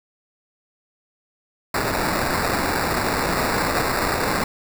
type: noise with sample-and-hold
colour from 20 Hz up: blue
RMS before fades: -22 dBFS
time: 1.74-4.44 s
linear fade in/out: 5 ms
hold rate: 3150 Hz
effects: none